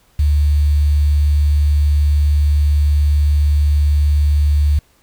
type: tone with quantisation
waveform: sine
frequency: 73.42 Hz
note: D2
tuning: in tune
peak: -10 dBFS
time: 0.19-4.79 s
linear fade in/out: 5 ms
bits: 6
effects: pink hiss -55 dBFS RMS until 5.02 s